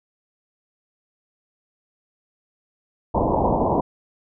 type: low-pass noise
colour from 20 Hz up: white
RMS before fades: -20 dBFS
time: 3.14-3.81 s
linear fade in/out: 10 ms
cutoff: 1000 Hz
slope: 96 dB/octave
effects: none

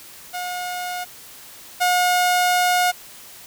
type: tone pair in turn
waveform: sawtooth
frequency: 720 / 720 Hz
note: F#5 / F#5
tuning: -47 / -47 cents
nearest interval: unison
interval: 0 cents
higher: neither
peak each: -22 / -12 dBFS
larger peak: second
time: 0.33-1.05 / 1.8-2.92 s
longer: second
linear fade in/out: 20 ms
effects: white hiss -42 dBFS RMS until 3.46 s

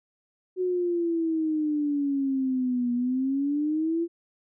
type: exponential two-way sweep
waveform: sine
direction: down then up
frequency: 370.6 to 240.6 to 342.8 Hz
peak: -23 dBFS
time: 0.56-4.08 s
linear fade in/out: 50 ms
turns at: 2.93 s
effects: none

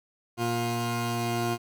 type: tone pair together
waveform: 20% pulse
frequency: 117.7 / 353.6 Hz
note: A#2 / F4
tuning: +17 / +22 cents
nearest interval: octave + perfect fifth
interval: 1905 cents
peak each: -24 dBFS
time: 0.37-1.58 s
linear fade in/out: 50 ms
effects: none

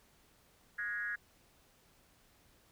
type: tone with frequency modulation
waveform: sine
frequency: 1661.2 Hz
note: G#6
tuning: in tune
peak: -35 dBFS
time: 0.78-1.16 s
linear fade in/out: 10 ms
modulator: 215 Hz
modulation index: 0.93
effects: pink hiss -67 dBFS RMS until 2.71 s

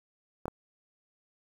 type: clicks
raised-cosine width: 1 ms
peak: -20 dBFS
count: 2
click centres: 0.456 / 0.481 s
effects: 8-bit

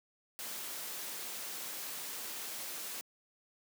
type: noise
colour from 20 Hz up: white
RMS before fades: -42 dBFS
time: 0.39-3.01 s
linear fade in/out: 0 ms
effects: high-pass 200 Hz 12 dB/octave

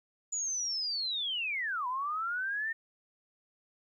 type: linear two-way sweep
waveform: sine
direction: down then up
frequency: 6970 to 971 to 1835 Hz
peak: -31 dBFS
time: 0.32-2.73 s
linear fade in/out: 10 ms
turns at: 1.87 s
effects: 12-bit

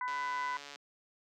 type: harmonic tone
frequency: 499.4 Hz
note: B4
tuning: 19 cents sharp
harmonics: 2 / 3 / 4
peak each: -34 / -42 / -42 dBFS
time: 0.01-0.57 s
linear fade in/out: 2 ms
type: click train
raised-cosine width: 0.2 ms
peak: -29 dBFS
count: 98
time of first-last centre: 0.08-0.758 s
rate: 143 Hz
effects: high-pass 300 Hz 12 dB/octave

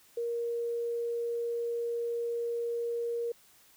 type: tone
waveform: sine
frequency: 470 Hz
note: A#4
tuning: 14 cents sharp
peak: -30 dBFS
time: 0.17-3.32 s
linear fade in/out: 5 ms
effects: white hiss -61 dBFS RMS until 3.76 s

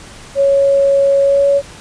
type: tone with pitch glide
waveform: sine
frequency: 554.4 to 561.2 Hz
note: C#5 to C#5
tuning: 0 to +21 cents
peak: -8 dBFS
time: 0.35-1.62 s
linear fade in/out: 50 ms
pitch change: +21 cents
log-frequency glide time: 1.22-1.46 s
effects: pink hiss -36 dBFS RMS until 1.8 s + resampled to 22050 Hz

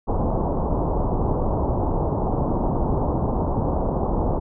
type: low-pass noise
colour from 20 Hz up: pink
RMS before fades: -22 dBFS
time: 0.07-4.4 s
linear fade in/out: 20 ms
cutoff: 1000 Hz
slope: 48 dB/octave
effects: none

